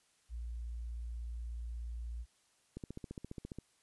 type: tone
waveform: sine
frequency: 58.27 Hz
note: A#1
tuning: in tune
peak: -39 dBFS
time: 0.29-2.26 s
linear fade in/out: 50 ms
type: click train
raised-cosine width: 3 ms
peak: -30 dBFS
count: 13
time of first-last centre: 2.77-3.586 s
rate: 14.7 Hz
effects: white hiss -72 dBFS RMS until 3.82 s + resampled to 24000 Hz